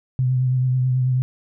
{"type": "tone with vibrato", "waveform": "sine", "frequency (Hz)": 127.9, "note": "C3", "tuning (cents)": -39, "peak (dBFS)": -16, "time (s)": [0.19, 1.22], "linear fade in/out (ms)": 0, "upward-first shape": "triangle", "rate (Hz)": 9.2, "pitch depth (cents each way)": 33, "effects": []}